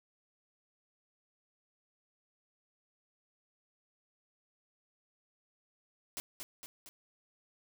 white noise with echo, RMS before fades -40 dBFS, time 6.17-6.2 s, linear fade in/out 0 ms, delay 230 ms, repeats 3, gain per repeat -4 dB, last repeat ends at 6.89 s, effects none

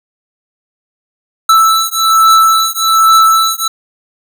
square beating tone pair, 1318.5 / 1319.7 Hz, E6 / E6, 0 / +2 cents, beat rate 1.2 Hz, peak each -10 dBFS, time 1.49-3.68 s, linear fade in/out 5 ms, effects none

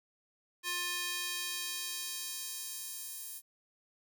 square tone with high-pass filter sweep, 353.3 Hz, F4, 20 cents sharp, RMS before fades -39 dBFS, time 0.63-3.42 s, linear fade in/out 50 ms, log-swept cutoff 1800 to 10000 Hz, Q 0.76, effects none

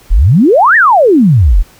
sine exponential two-way sweep, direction up then down, 34.89 to 1916 to 34.89 Hz, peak -3 dBFS, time 0.1-1.63 s, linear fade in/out 20 ms, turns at 0.76 s, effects pink hiss -42 dBFS RMS until 1.79 s

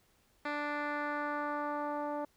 10% pulse tone with low-pass filter sweep, 293.7 Hz, D4, in tune, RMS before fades -36 dBFS, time 0.45-2.25 s, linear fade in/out 5 ms, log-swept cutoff 2700 to 760 Hz, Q 1.5, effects pink hiss -70 dBFS RMS until 2.36 s

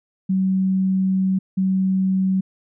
sine tone pair in turn, 189.4 / 189.4 Hz, F#3 / F#3, +41 / +41 cents, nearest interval unison, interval 0 cents, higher neither, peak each -16 dBFS, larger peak neither, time 0.29-1.39 / 1.57-2.41 s, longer first, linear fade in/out 10 ms, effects none

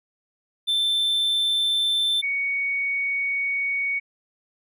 triangle / sine tone pair in turn, 3546 / 2234 Hz, A7 / C#7, +13 / +13 cents, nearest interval minor sixth, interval 800 cents, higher first, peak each -18 / -22 dBFS, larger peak first, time 0.67-2.22 / 2.22-4 s, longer second, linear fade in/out 20 ms, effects none

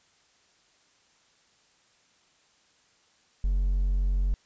triangle tone with hard clipping, 46.08 Hz, F#1, 6 cents flat, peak -23 dBFS, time 3.44-4.34 s, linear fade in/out 0 ms, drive 5 dB, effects white hiss -64 dBFS RMS until 4.45 s + resampled to 16000 Hz

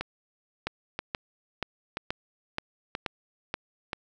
two click trains, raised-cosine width 0.3 ms, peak -15 / -13 dBFS, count 5 / 7, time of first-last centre 0.01-3.932 / 0.67-3.541 s, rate 1.02 / 2.09 Hz, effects none

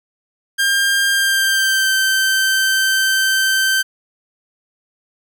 sawtooth tone with pitch glide, 1600 to 1551.8 Hz, G6 to G6, +35 to -18 cents, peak -10 dBFS, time 0.58-3.83 s, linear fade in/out 20 ms, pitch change -53 cents, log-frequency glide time 1.11-1.93 s, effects none

